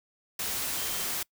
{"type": "tone in noise", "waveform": "sine", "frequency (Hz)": 3136, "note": "G7", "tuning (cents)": 0, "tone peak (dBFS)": -43, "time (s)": [0.77, 1.04], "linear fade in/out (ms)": 5, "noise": "white", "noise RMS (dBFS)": -32, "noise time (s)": [0.39, 1.23], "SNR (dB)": -14, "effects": ["noise-tail reverb RT60 0.1 s tail -25 dB re dry"]}